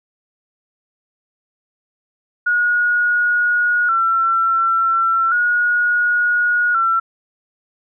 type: tone with vibrato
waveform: sine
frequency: 1396.9 Hz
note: F6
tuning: in tune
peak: -13 dBFS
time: 2.46-7 s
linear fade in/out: 10 ms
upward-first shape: square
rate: 0.35 Hz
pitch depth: 61 cents each way
effects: none